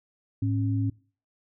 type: tone pair together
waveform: sine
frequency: 107.28 / 273 Hz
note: A2 / C#4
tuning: -43 / -26 cents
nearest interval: octave + major third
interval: 1617 cents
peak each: -24 / -29 dBFS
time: 0.42-0.9 s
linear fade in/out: 5 ms
effects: noise-tail reverb RT60 0.4 s tail -23 dB re dry